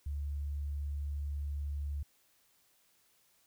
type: tone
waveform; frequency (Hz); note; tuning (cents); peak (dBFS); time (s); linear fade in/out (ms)
sine; 72; D2; -34; -34; 0.06-2.03; 5
effects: white hiss -70 dBFS RMS until 3.46 s